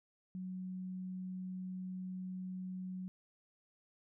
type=tone; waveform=sine; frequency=185 Hz; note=F#3; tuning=in tune; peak=-40 dBFS; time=0.35-3.08 s; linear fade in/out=0 ms; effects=none